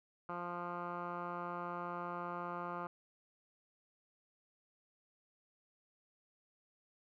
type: tone with low-pass filter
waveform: 10% pulse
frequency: 174.9 Hz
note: F3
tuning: 3 cents sharp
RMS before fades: -42 dBFS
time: 0.29-2.87 s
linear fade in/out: 2 ms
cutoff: 1300 Hz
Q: 4.2
effects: none